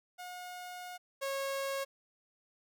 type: tone pair in turn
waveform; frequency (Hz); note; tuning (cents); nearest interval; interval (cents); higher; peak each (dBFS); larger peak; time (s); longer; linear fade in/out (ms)
sawtooth; 721 / 546.9; F#5 / C#5; -45 / -23; perfect fourth; 478; first; -39 / -30; second; 0.18-0.98 / 1.21-1.85; first; 20
effects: none